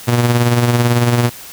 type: tone with tremolo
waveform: sawtooth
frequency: 120 Hz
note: B2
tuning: 49 cents flat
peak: -5 dBFS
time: 0.07-1.3 s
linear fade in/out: 20 ms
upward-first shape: sine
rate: 18 Hz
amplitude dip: 45%
effects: white hiss -34 dBFS RMS until 1.52 s